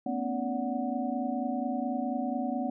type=tone cluster; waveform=sine; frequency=229.5 / 253.8 / 283.8 / 575 / 739 Hz; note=A#3 / B3 / C#4 / D5 / F#5; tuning=-27 / +47 / +41 / -37 / -2 cents; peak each=-36 / -32 / -37 / -38 / -35 dBFS; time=0.06-2.7 s; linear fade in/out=5 ms; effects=none